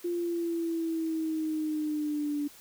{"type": "exponential sweep", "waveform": "sine", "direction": "down", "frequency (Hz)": [349.2, 290], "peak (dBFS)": -28, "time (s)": [0.04, 2.48], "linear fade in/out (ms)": 10, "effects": ["white hiss -53 dBFS RMS until 2.6 s"]}